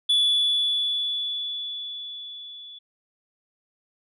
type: tone with level ramp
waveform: sine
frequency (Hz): 3439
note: A7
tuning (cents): -40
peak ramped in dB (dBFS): -14 to -40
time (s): 0.09-2.79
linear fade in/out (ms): 10
effects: tanh soft clip ceiling -16 dBFS